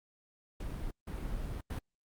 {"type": "noise bursts at uneven times", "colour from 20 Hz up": "brown", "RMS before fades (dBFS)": -38, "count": 3, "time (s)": [[0.6, 0.91], [1.07, 1.61], [1.7, 1.79]], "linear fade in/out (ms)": 5, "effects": ["Opus 48 kbps"]}